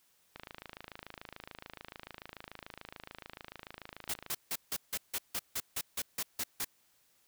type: click train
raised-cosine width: 0.3 ms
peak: -28 dBFS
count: 107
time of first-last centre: 0.36-4.301 s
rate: 26.9 Hz
type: noise bursts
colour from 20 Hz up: white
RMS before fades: -35 dBFS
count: 13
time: 4.09-6.647 s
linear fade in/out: 5 ms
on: 49 ms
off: 160 ms
effects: white hiss -70 dBFS RMS until 7.27 s